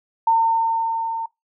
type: tone with level ramp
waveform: sine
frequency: 908 Hz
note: A#5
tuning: 46 cents flat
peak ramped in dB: -12 to -23 dBFS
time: 0.27-1.26 s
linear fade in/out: 5 ms
effects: noise-tail reverb RT60 0.2 s tail -24 dB re dry